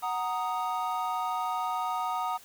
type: chord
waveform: triangle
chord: D# minor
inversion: first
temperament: equal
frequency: 740 / 932.3 / 1244.5 Hz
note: F#5 / A#5 / D#6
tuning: 0 / 0 / 0 cents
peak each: -31 dBFS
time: 0.02-2.38 s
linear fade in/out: 20 ms
effects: white hiss -53 dBFS RMS until 2.44 s

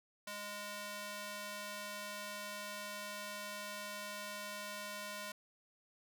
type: tone with high-pass filter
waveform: square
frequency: 206 Hz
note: G#3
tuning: 14 cents flat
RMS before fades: -45 dBFS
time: 0.27-5.32 s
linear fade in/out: 5 ms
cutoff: 760 Hz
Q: 0.52
effects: none

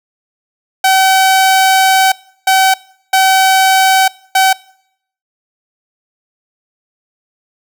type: tone bursts at uneven times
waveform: sawtooth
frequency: 763 Hz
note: G5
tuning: 47 cents flat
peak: -3 dBFS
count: 4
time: 0.84-2.12 / 2.47-2.74 / 3.13-4.08 / 4.35-4.53 s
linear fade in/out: 5 ms
effects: noise-tail reverb RT60 0.7 s tail -23 dB re dry

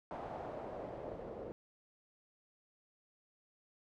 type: noise with low-pass filter sweep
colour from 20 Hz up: white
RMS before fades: -45 dBFS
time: 0.11-1.52 s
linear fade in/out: 0 ms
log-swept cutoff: 780 to 480 Hz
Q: 2.5
effects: none

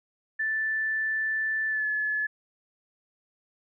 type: tone with pitch glide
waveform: sine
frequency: 1760 to 1715.8 Hz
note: A6 to A6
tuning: 0 to -44 cents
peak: -25 dBFS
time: 0.39-2.27 s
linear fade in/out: 10 ms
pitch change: -44 cents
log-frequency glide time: 1.68-1.87 s
effects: none

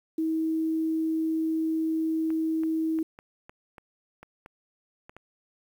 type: tone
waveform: sine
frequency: 320.3 Hz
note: E4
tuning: 50 cents flat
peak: -24 dBFS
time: 0.18-3.03 s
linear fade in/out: 5 ms
type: clicks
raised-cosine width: 0.5 ms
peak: -30 dBFS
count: 10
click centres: 2.304 / 2.635 / 2.988 / 3.189 / 3.495 / 3.782 / 4.23 / 4.461 / 5.095 / 5.166 s
effects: 9-bit

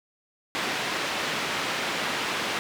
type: band-pass noise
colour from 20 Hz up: white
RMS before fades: -29 dBFS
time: 0.55-2.59 s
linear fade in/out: 0 ms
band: 170 to 2900 Hz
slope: 12 dB/octave
effects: none

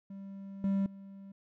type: tone with level steps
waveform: triangle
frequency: 196 Hz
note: G3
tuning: in tune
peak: -40 / -25 / -44 dBFS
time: 0.1-1.32 s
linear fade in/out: 5 ms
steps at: 0.64 / 0.86 s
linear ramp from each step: 2 ms
effects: none

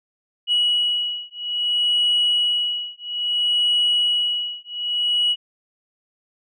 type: beating tone pair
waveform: sine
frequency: 2921 / 2921.6 Hz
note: F#7 / F#7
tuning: -23 / -23 cents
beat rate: 0.6 Hz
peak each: -20 dBFS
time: 0.47-5.36 s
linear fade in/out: 50 ms
effects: tanh soft clip ceiling -12 dBFS

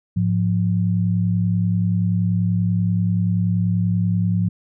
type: tone pair together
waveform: sine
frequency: 106.01 / 176.4 Hz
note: G#2 / F3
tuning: +36 / +18 cents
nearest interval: major sixth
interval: 882 cents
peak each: -19 dBFS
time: 0.16-4.49 s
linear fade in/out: 10 ms
effects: none

